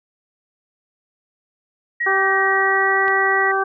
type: tone with pitch glide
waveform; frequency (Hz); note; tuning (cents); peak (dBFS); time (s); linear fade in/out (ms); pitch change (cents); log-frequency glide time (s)
sine; 1900 to 1934.3; A#6 to B6; +33 to -37; -18; 2-3.52; 10; +30; 2.4-2.98
type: harmonic tone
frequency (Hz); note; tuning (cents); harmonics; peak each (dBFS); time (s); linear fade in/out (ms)
387.7; G4; -19; 1 / 2 / 3 / 4; -22 / -22 / -22 / -22; 2.06-3.64; 10
type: click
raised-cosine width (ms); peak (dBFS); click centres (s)
0.3; -18; 3.081
effects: none